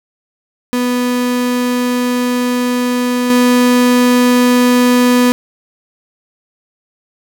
35% pulse tone with level steps, 246.9 Hz, B3, in tune, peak -11 / -6 dBFS, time 0.73-5.32 s, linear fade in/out 0 ms, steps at 3.3 s, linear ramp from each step 2 ms, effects none

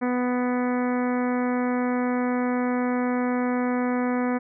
harmonic tone, 248 Hz, B3, 7 cents sharp, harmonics 1 / 2 / 3 / 4 / 5 / 6 / 7 / 8 / 9, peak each -23 / -29 / -33 / -35 / -37 / -39 / -40 / -41 / -42 dBFS, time 0.01-4.39 s, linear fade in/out 20 ms, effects none

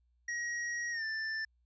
square tone with pitch glide, 1896 to 1769 Hz, A#6 to A6, +29 to +9 cents, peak -35 dBFS, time 0.28-1.45 s, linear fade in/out 5 ms, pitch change -120 cents, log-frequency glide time 0.91-1.04 s, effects added 60 Hz sine -69 dBFS peak until 1.65 s + resampled to 16000 Hz

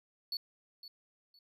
triangle tone with echo, 4435 Hz, C#8, in tune, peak -33 dBFS, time 0.32-0.37 s, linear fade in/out 2 ms, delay 510 ms, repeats 2, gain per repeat -13 dB, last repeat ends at 1.39 s, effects none

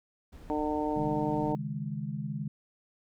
brown noise, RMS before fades -47 dBFS, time 0.32-1.53 s, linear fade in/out 10 ms
harmonic tone, 150.9 Hz, D3, 47 cents sharp, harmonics 2 / 3 / 4 / 5 / 6, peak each -31 / -35 / -36 / -37 / -35 dBFS, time 0.5-1.55 s, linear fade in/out 0 ms
sine chord, C# suspended second, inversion none, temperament equal with one note detuned, 137 / 155.56 / 207.7 Hz, C#3 / D#3 / G#3, -20 / 0 / 0 cents, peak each -37 / -36 / -37 dBFS, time 0.96-2.48 s, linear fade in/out 5 ms
effects none

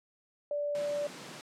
sine tone, 583 Hz, D5, 13 cents flat, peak -30 dBFS, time 0.51-1.07 s, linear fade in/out 2 ms
pink high-pass noise, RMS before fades -46 dBFS, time 0.75-1.41 s, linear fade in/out 0 ms, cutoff 140 Hz, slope 48 dB/octave
effects low-pass 8000 Hz 12 dB/octave

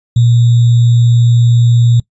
sine tone with sample-and-hold, 118.6 Hz, A#2, 30 cents sharp, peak -5 dBFS, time 0.16-2 s, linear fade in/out 5 ms, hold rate 3675 Hz, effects noise-tail reverb RT60 0.1 s tail -22 dB re dry + resampled to 22050 Hz

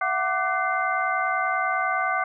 sine tone cluster, 676 / 746 / 1176 / 1509 / 2080 Hz, E5 / F#5 / D6 / F#6 / C7, +43 / +14 / +2 / +34 / -11 cents, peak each -32 / -27 / -26 / -28 / -30 dBFS, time 0.01-2.24 s, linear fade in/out 5 ms, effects none

